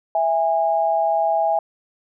sine tone pair together, 659.5 / 819 Hz, E5 / G#5, +1 / -24 cents, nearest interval major third, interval 375 cents, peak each -19 dBFS, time 0.15-1.59 s, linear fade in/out 2 ms, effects none

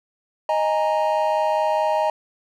triangle chord, D# suspended fourth, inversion none, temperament equal with one note detuned, 622.3 / 827.7 / 932.3 Hz, D#5 / G#5 / A#5, 0 / -6 / 0 cents, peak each -19 / -22 / -21 dBFS, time 0.49-2.1 s, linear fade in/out 2 ms, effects none

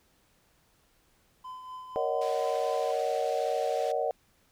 triangle tone with tremolo, 1018 Hz, C6, 48 cents flat, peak -36 dBFS, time 1.44-2.92 s, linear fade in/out 10 ms, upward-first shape triangle, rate 4.1 Hz, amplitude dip 50%
sine chord, D# minor seventh, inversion second, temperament just, 466.7 / 560 / 622.3 / 746.7 Hz, A#4 / C#5 / D#5 / F#5, +2 / +18 / 0 / +16 cents, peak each -32 dBFS, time 1.96-4.11 s, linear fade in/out 0 ms
white band-pass noise, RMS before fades -48 dBFS, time 2.21-3.92 s, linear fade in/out 5 ms, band 1500 to 4500 Hz, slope 12 dB/octave
effects pink hiss -67 dBFS RMS until 4.51 s

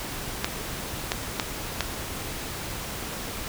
clicks, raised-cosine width 0.2 ms, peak -6 dBFS, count 4, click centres 0.445 / 1.119 / 1.398 / 1.807 s, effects pink hiss -34 dBFS RMS until 3.48 s

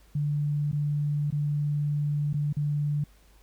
sine tone with dropouts, 146.83 Hz, D3, in tune, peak -24 dBFS, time 0.15-3.04 s, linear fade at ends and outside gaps 5 ms, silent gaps 0.716-0.728 / 1.305-1.324 / 2.33-2.341 / 2.528-2.567 s, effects added 50 Hz sine -55 dBFS peak until 3.42 s + pink hiss -62 dBFS RMS until 3.42 s

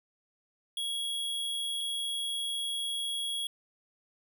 square tone pair in turn, 3322 / 3322 Hz, G#7 / G#7, 0 / 0 cents, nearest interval unison, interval 0 cents, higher neither, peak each -32 / -32 dBFS, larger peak neither, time 0.77-1.81 / 1.81-3.47 s, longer second, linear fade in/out 2 ms, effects none

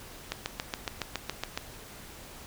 click train, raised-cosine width 0.2 ms, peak -13 dBFS, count 10, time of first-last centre 0.32-1.575 s, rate 7.17 Hz, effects pink hiss -47 dBFS RMS until 2.46 s

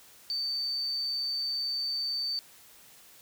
sine tone, 4569 Hz, D8, 48 cents flat, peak -29 dBFS, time 0.3-2.39 s, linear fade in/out 0 ms, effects white hiss -55 dBFS RMS until 3.21 s

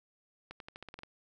accelerating click train, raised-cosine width 0.3 ms, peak -29 dBFS, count 9, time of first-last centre 0.51-1.034 s, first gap 92 ms, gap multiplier 0.9, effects none

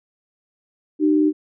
sine tone pair together, 304 / 383 Hz, D#4 / G4, -40 / -40 cents, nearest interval major third, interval 400 cents, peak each -14 / -22 dBFS, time 0.99-1.33 s, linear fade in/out 50 ms, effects none

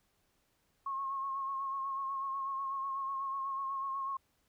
sine tone with vibrato, 1085 Hz, C#6, 37 cents flat, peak -34 dBFS, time 0.86-4.17 s, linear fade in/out 5 ms, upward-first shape sine, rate 8.1 Hz, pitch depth 33 cents each way, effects pink hiss -75 dBFS RMS until 4.48 s

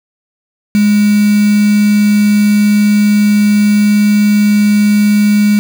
sine tone with quantisation, 207.7 Hz, G#3, in tune, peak -6 dBFS, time 0.75-5.59 s, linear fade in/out 0 ms, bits 3, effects none

